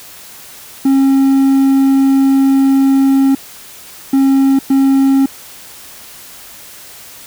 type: tone bursts at uneven times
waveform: triangle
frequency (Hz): 270.7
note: C#4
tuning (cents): -41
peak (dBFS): -5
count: 3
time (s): 0.85-3.35 / 4.13-4.59 / 4.7-5.26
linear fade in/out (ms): 5
effects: white hiss -35 dBFS RMS until 7.26 s